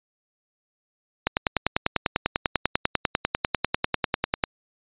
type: click train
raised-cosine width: 0.3 ms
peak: -4 dBFS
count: 33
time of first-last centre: 1.27-4.438 s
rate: 10.1 Hz
effects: resampled to 8000 Hz